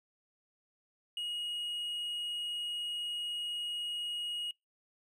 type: tone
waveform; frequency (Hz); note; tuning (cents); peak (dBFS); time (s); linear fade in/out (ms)
triangle; 2886; F#7; -44; -33; 1.17-4.51; 2
effects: noise-tail reverb RT60 0.2 s tail -26 dB re dry